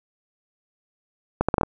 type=accelerating click train; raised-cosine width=1 ms; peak=-5 dBFS; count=6; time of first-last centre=1.41-1.633 s; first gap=76 ms; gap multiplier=0.73; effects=none